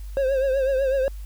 triangle tone with vibrato, 535 Hz, C5, 38 cents sharp, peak -17 dBFS, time 0.17-1.08 s, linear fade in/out 0 ms, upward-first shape triangle, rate 8 Hz, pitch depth 79 cents each way, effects added 50 Hz sine -32 dBFS peak until 1.25 s + white hiss -54 dBFS RMS until 1.25 s

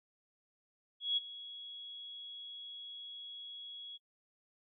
sine tone with ADSR envelope, 3338 Hz, G#7, 8 cents sharp, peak -28 dBFS, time 1-3.98 s, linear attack 170 ms, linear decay 21 ms, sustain -17 dB, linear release 25 ms, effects noise-tail reverb RT60 0.1 s tail -22 dB re dry

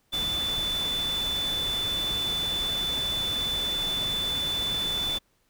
sine tone in noise, 3500 Hz, A7, 10 cents flat, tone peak -26 dBFS, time 0.12-5.19 s, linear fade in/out 20 ms, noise pink, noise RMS -36 dBFS, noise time 0.12-5.19 s, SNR +7 dB, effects pink hiss -69 dBFS RMS until 5.49 s

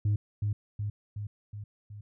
sine tone with echo, 103.83 Hz, G#2, in tune, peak -21 dBFS, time 0.05-0.16 s, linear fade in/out 5 ms, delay 370 ms, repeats 5, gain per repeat -4 dB, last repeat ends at 2.01 s, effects tanh soft clip ceiling -22 dBFS

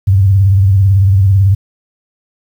sine tone with vibrato, 97.2 Hz, G2, 14 cents flat, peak -5 dBFS, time 0.07-1.55 s, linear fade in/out 10 ms, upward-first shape sine, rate 18 Hz, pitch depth 92 cents each way, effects 7-bit

